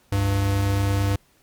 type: tone pair together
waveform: square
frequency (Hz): 70.3 / 99.42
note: C#2 / G2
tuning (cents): +25 / +25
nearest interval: tritone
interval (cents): 600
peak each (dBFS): -29 / -20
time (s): 0.12-1.16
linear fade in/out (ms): 5
effects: pink hiss -60 dBFS RMS until 1.42 s + MP3 96 kbps